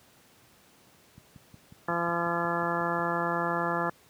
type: click train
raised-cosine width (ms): 5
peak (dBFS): -34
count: 11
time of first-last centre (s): 1.18-2.992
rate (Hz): 5.52
type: harmonic tone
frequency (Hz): 170.8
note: F3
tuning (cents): -38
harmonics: 1 / 2 / 3 / 4 / 5 / 6 / 7 / 8 / 10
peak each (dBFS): -35 / -35 / -35 / -35 / -35 / -35 / -35 / -35 / -35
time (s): 1.88-3.9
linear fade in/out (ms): 5
effects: pink hiss -59 dBFS RMS until 4.09 s + high-pass 100 Hz 12 dB/octave